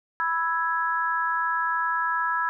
sine chord, E major, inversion second, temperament equal, 987.8 / 1318.5 / 1661.2 Hz, B5 / E6 / G#6, 0 / 0 / 0 cents, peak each -27 dBFS, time 0.2-2.49 s, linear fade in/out 0 ms, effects none

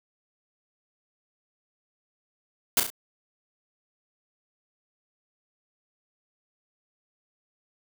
white noise with echo, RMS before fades -20 dBFS, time 2.77-2.8 s, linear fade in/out 2 ms, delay 34 ms, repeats 3, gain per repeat -6 dB, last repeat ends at 2.902 s, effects none

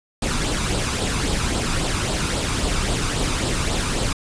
pink noise with flanger, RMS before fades -22 dBFS, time 0.22-4.13 s, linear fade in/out 5 ms, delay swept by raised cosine 0.23 to 0.84 ms, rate 3.7 Hz, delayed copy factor +0.5, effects resampled to 22050 Hz

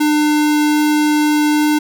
square tone, 300.2 Hz, D4, 38 cents sharp, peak -12 dBFS, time 0-1.79 s, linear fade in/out 10 ms, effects none

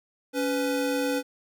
square tone pair together, 280.4 / 499 Hz, C#4 / B4, +20 / +18 cents, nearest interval minor seventh, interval 998 cents, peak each -28 dBFS, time 0.33-1.23 s, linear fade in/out 50 ms, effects none

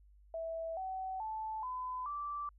sine tone with pitch steps, 655 / 756.8 / 874.3 / 1010.1 / 1167.1 Hz, E5 / F#5 / A5 / B5 / D6, -11 / +39 / -11 / +39 / -11 cents, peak -37 dBFS, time 0.34-2.49 s, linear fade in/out 2 ms, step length 430 ms, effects added 50 Hz sine -59 dBFS peak until 2.58 s

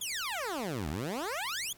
15% pulse exponential two-way sweep, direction down then up, 3520 to 69.3 to 3520 Hz, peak -27 dBFS, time 0.01-1.73 s, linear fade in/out 5 ms, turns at 0.89 s, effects pink hiss -59 dBFS RMS until 1.77 s

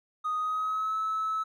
triangle tone with pitch glide, 1244.5 to 1299.6 Hz, D#6 to E6, 0 to -25 cents, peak -24 dBFS, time 0.24-1.44 s, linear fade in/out 20 ms, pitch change +75 cents, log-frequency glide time 0.37-0.96 s, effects tanh soft clip ceiling -24 dBFS

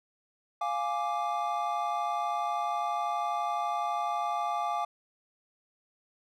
triangle chord, D diminished, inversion first, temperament equal, 698.5 / 830.6 / 1174.7 Hz, F5 / Ab5 / D6, 0 / 0 / 0 cents, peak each -31 dBFS, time 0.61-4.85 s, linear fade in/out 5 ms, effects none

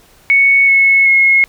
sine tone with pitch steps, 2217 / 2192 / 2166 Hz, C#7 / C#7 / C#7, 0 / -20 / -41 cents, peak -6 dBFS, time 0.3-1.44 s, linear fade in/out 0 ms, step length 380 ms, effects pink hiss -47 dBFS RMS until 1.48 s

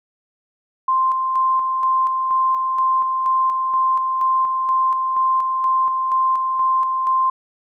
sine tone with tremolo, 1046.5 Hz, C6, in tune, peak -14 dBFS, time 0.88-7.3 s, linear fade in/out 5 ms, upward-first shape square, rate 2.1 Hz, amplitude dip 35%, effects none

